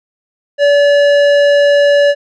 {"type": "tone with tanh clipping", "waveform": "triangle", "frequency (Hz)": 574, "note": "D5", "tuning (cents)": -40, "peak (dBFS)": -8, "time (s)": [0.58, 2.15], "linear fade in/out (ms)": 50, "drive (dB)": 18, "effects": []}